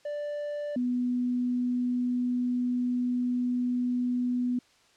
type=tone pair in turn; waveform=triangle / sine; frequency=587.3 / 246.9 Hz; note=D5 / B3; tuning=0 / 0 cents; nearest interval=octave + minor third; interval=1500 cents; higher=first; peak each=-29 / -25 dBFS; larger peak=second; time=0.05-0.76 / 0.76-4.59 s; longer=second; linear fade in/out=5 ms; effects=white hiss -62 dBFS RMS until 4.96 s + low-pass 6000 Hz 12 dB/octave